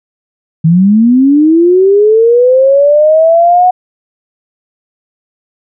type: linear sweep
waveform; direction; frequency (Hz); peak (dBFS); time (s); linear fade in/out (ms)
sine; up; 155.56 to 737; -3; 0.64-3.71; 10
effects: none